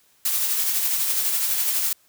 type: noise with tremolo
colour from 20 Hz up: blue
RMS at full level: -21 dBFS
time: 0.25-1.93 s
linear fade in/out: 5 ms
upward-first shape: triangle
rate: 12 Hz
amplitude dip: 40%
effects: white hiss -60 dBFS RMS until 2.08 s